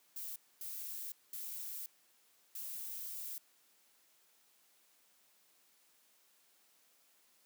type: noise bursts at uneven times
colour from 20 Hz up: violet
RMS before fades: -44 dBFS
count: 4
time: 0.16-0.36 / 0.61-1.12 / 1.33-1.86 / 2.55-3.38 s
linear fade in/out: 2 ms
effects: white hiss -70 dBFS RMS until 7.45 s + high-pass 200 Hz 12 dB/octave